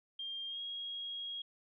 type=tone with pitch glide; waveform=sine; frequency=3200 to 3284 Hz; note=G7 to G#7; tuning=+35 to -20 cents; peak=-39 dBFS; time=0.19-1.42 s; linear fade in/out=5 ms; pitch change=+45 cents; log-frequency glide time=0.47-0.6 s; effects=none